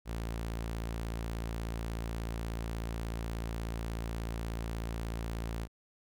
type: tone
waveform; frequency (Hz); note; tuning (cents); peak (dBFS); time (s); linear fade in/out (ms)
sawtooth; 56.5; A1; +47; -31; 0.05-5.68; 50
effects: none